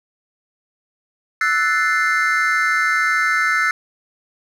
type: chord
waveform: triangle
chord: F# half-diminished seventh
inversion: third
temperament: equal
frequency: 1318.5 / 1480 / 1760 / 2093 Hz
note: E6 / F#6 / A6 / C7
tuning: 0 / 0 / 0 / 0 cents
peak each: -19 dBFS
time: 1.41-3.71 s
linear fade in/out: 2 ms
effects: none